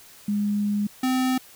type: tone pair in turn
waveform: sine / square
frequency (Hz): 205.9 / 257.4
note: G#3 / C4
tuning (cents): -15 / -28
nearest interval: major third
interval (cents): 387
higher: second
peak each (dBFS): -21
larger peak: neither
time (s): 0.28-0.87 / 1.03-1.38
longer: first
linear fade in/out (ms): 5
effects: white hiss -49 dBFS RMS until 1.55 s